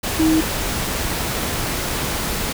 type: tone in noise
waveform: sine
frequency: 317 Hz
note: D#4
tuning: 32 cents sharp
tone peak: -13 dBFS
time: 0.19-0.41 s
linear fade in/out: 10 ms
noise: pink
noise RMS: -23 dBFS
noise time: 0.03-2.53 s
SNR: +7 dB
effects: none